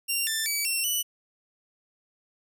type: tone with pitch steps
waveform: 10% pulse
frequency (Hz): 2770 / 1775 / 2287 / 2715 / 2968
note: F7 / A6 / D7 / F7 / F#7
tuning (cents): -15 / +15 / -47 / -50 / +5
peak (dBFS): -17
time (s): 0.08-1.03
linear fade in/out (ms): 20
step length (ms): 190
effects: none